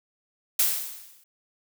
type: noise with exponential decay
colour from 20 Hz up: blue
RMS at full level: -19 dBFS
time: 0.59-1.24 s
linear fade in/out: 5 ms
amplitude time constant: 140 ms
effects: none